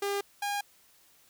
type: tone pair in turn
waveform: sawtooth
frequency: 401.7 / 813.4 Hz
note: G4 / G#5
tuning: +42 / -36 cents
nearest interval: octave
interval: 1222 cents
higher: second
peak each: -25 / -26 dBFS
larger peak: first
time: 0.02-0.21 / 0.42-0.61 s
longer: neither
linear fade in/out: 5 ms
effects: white hiss -62 dBFS RMS until 1.29 s